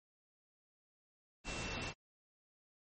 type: tone in noise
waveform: sine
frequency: 2691 Hz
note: E7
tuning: 35 cents sharp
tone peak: -47 dBFS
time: 1.44-1.94 s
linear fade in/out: 50 ms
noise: pink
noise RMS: -42 dBFS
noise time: 1.44-1.94 s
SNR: -8 dB
effects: MP3 32 kbps